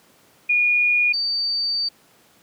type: tone pair in turn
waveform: sine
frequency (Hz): 2441 / 4608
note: D#7 / D8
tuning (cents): -34 / -34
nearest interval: major seventh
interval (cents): 1100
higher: second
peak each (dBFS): -15 / -20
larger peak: first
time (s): 0.49-1.13 / 1.13-1.89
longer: second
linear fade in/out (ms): 10
effects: pink hiss -55 dBFS RMS until 2.42 s + high-pass 150 Hz 12 dB/octave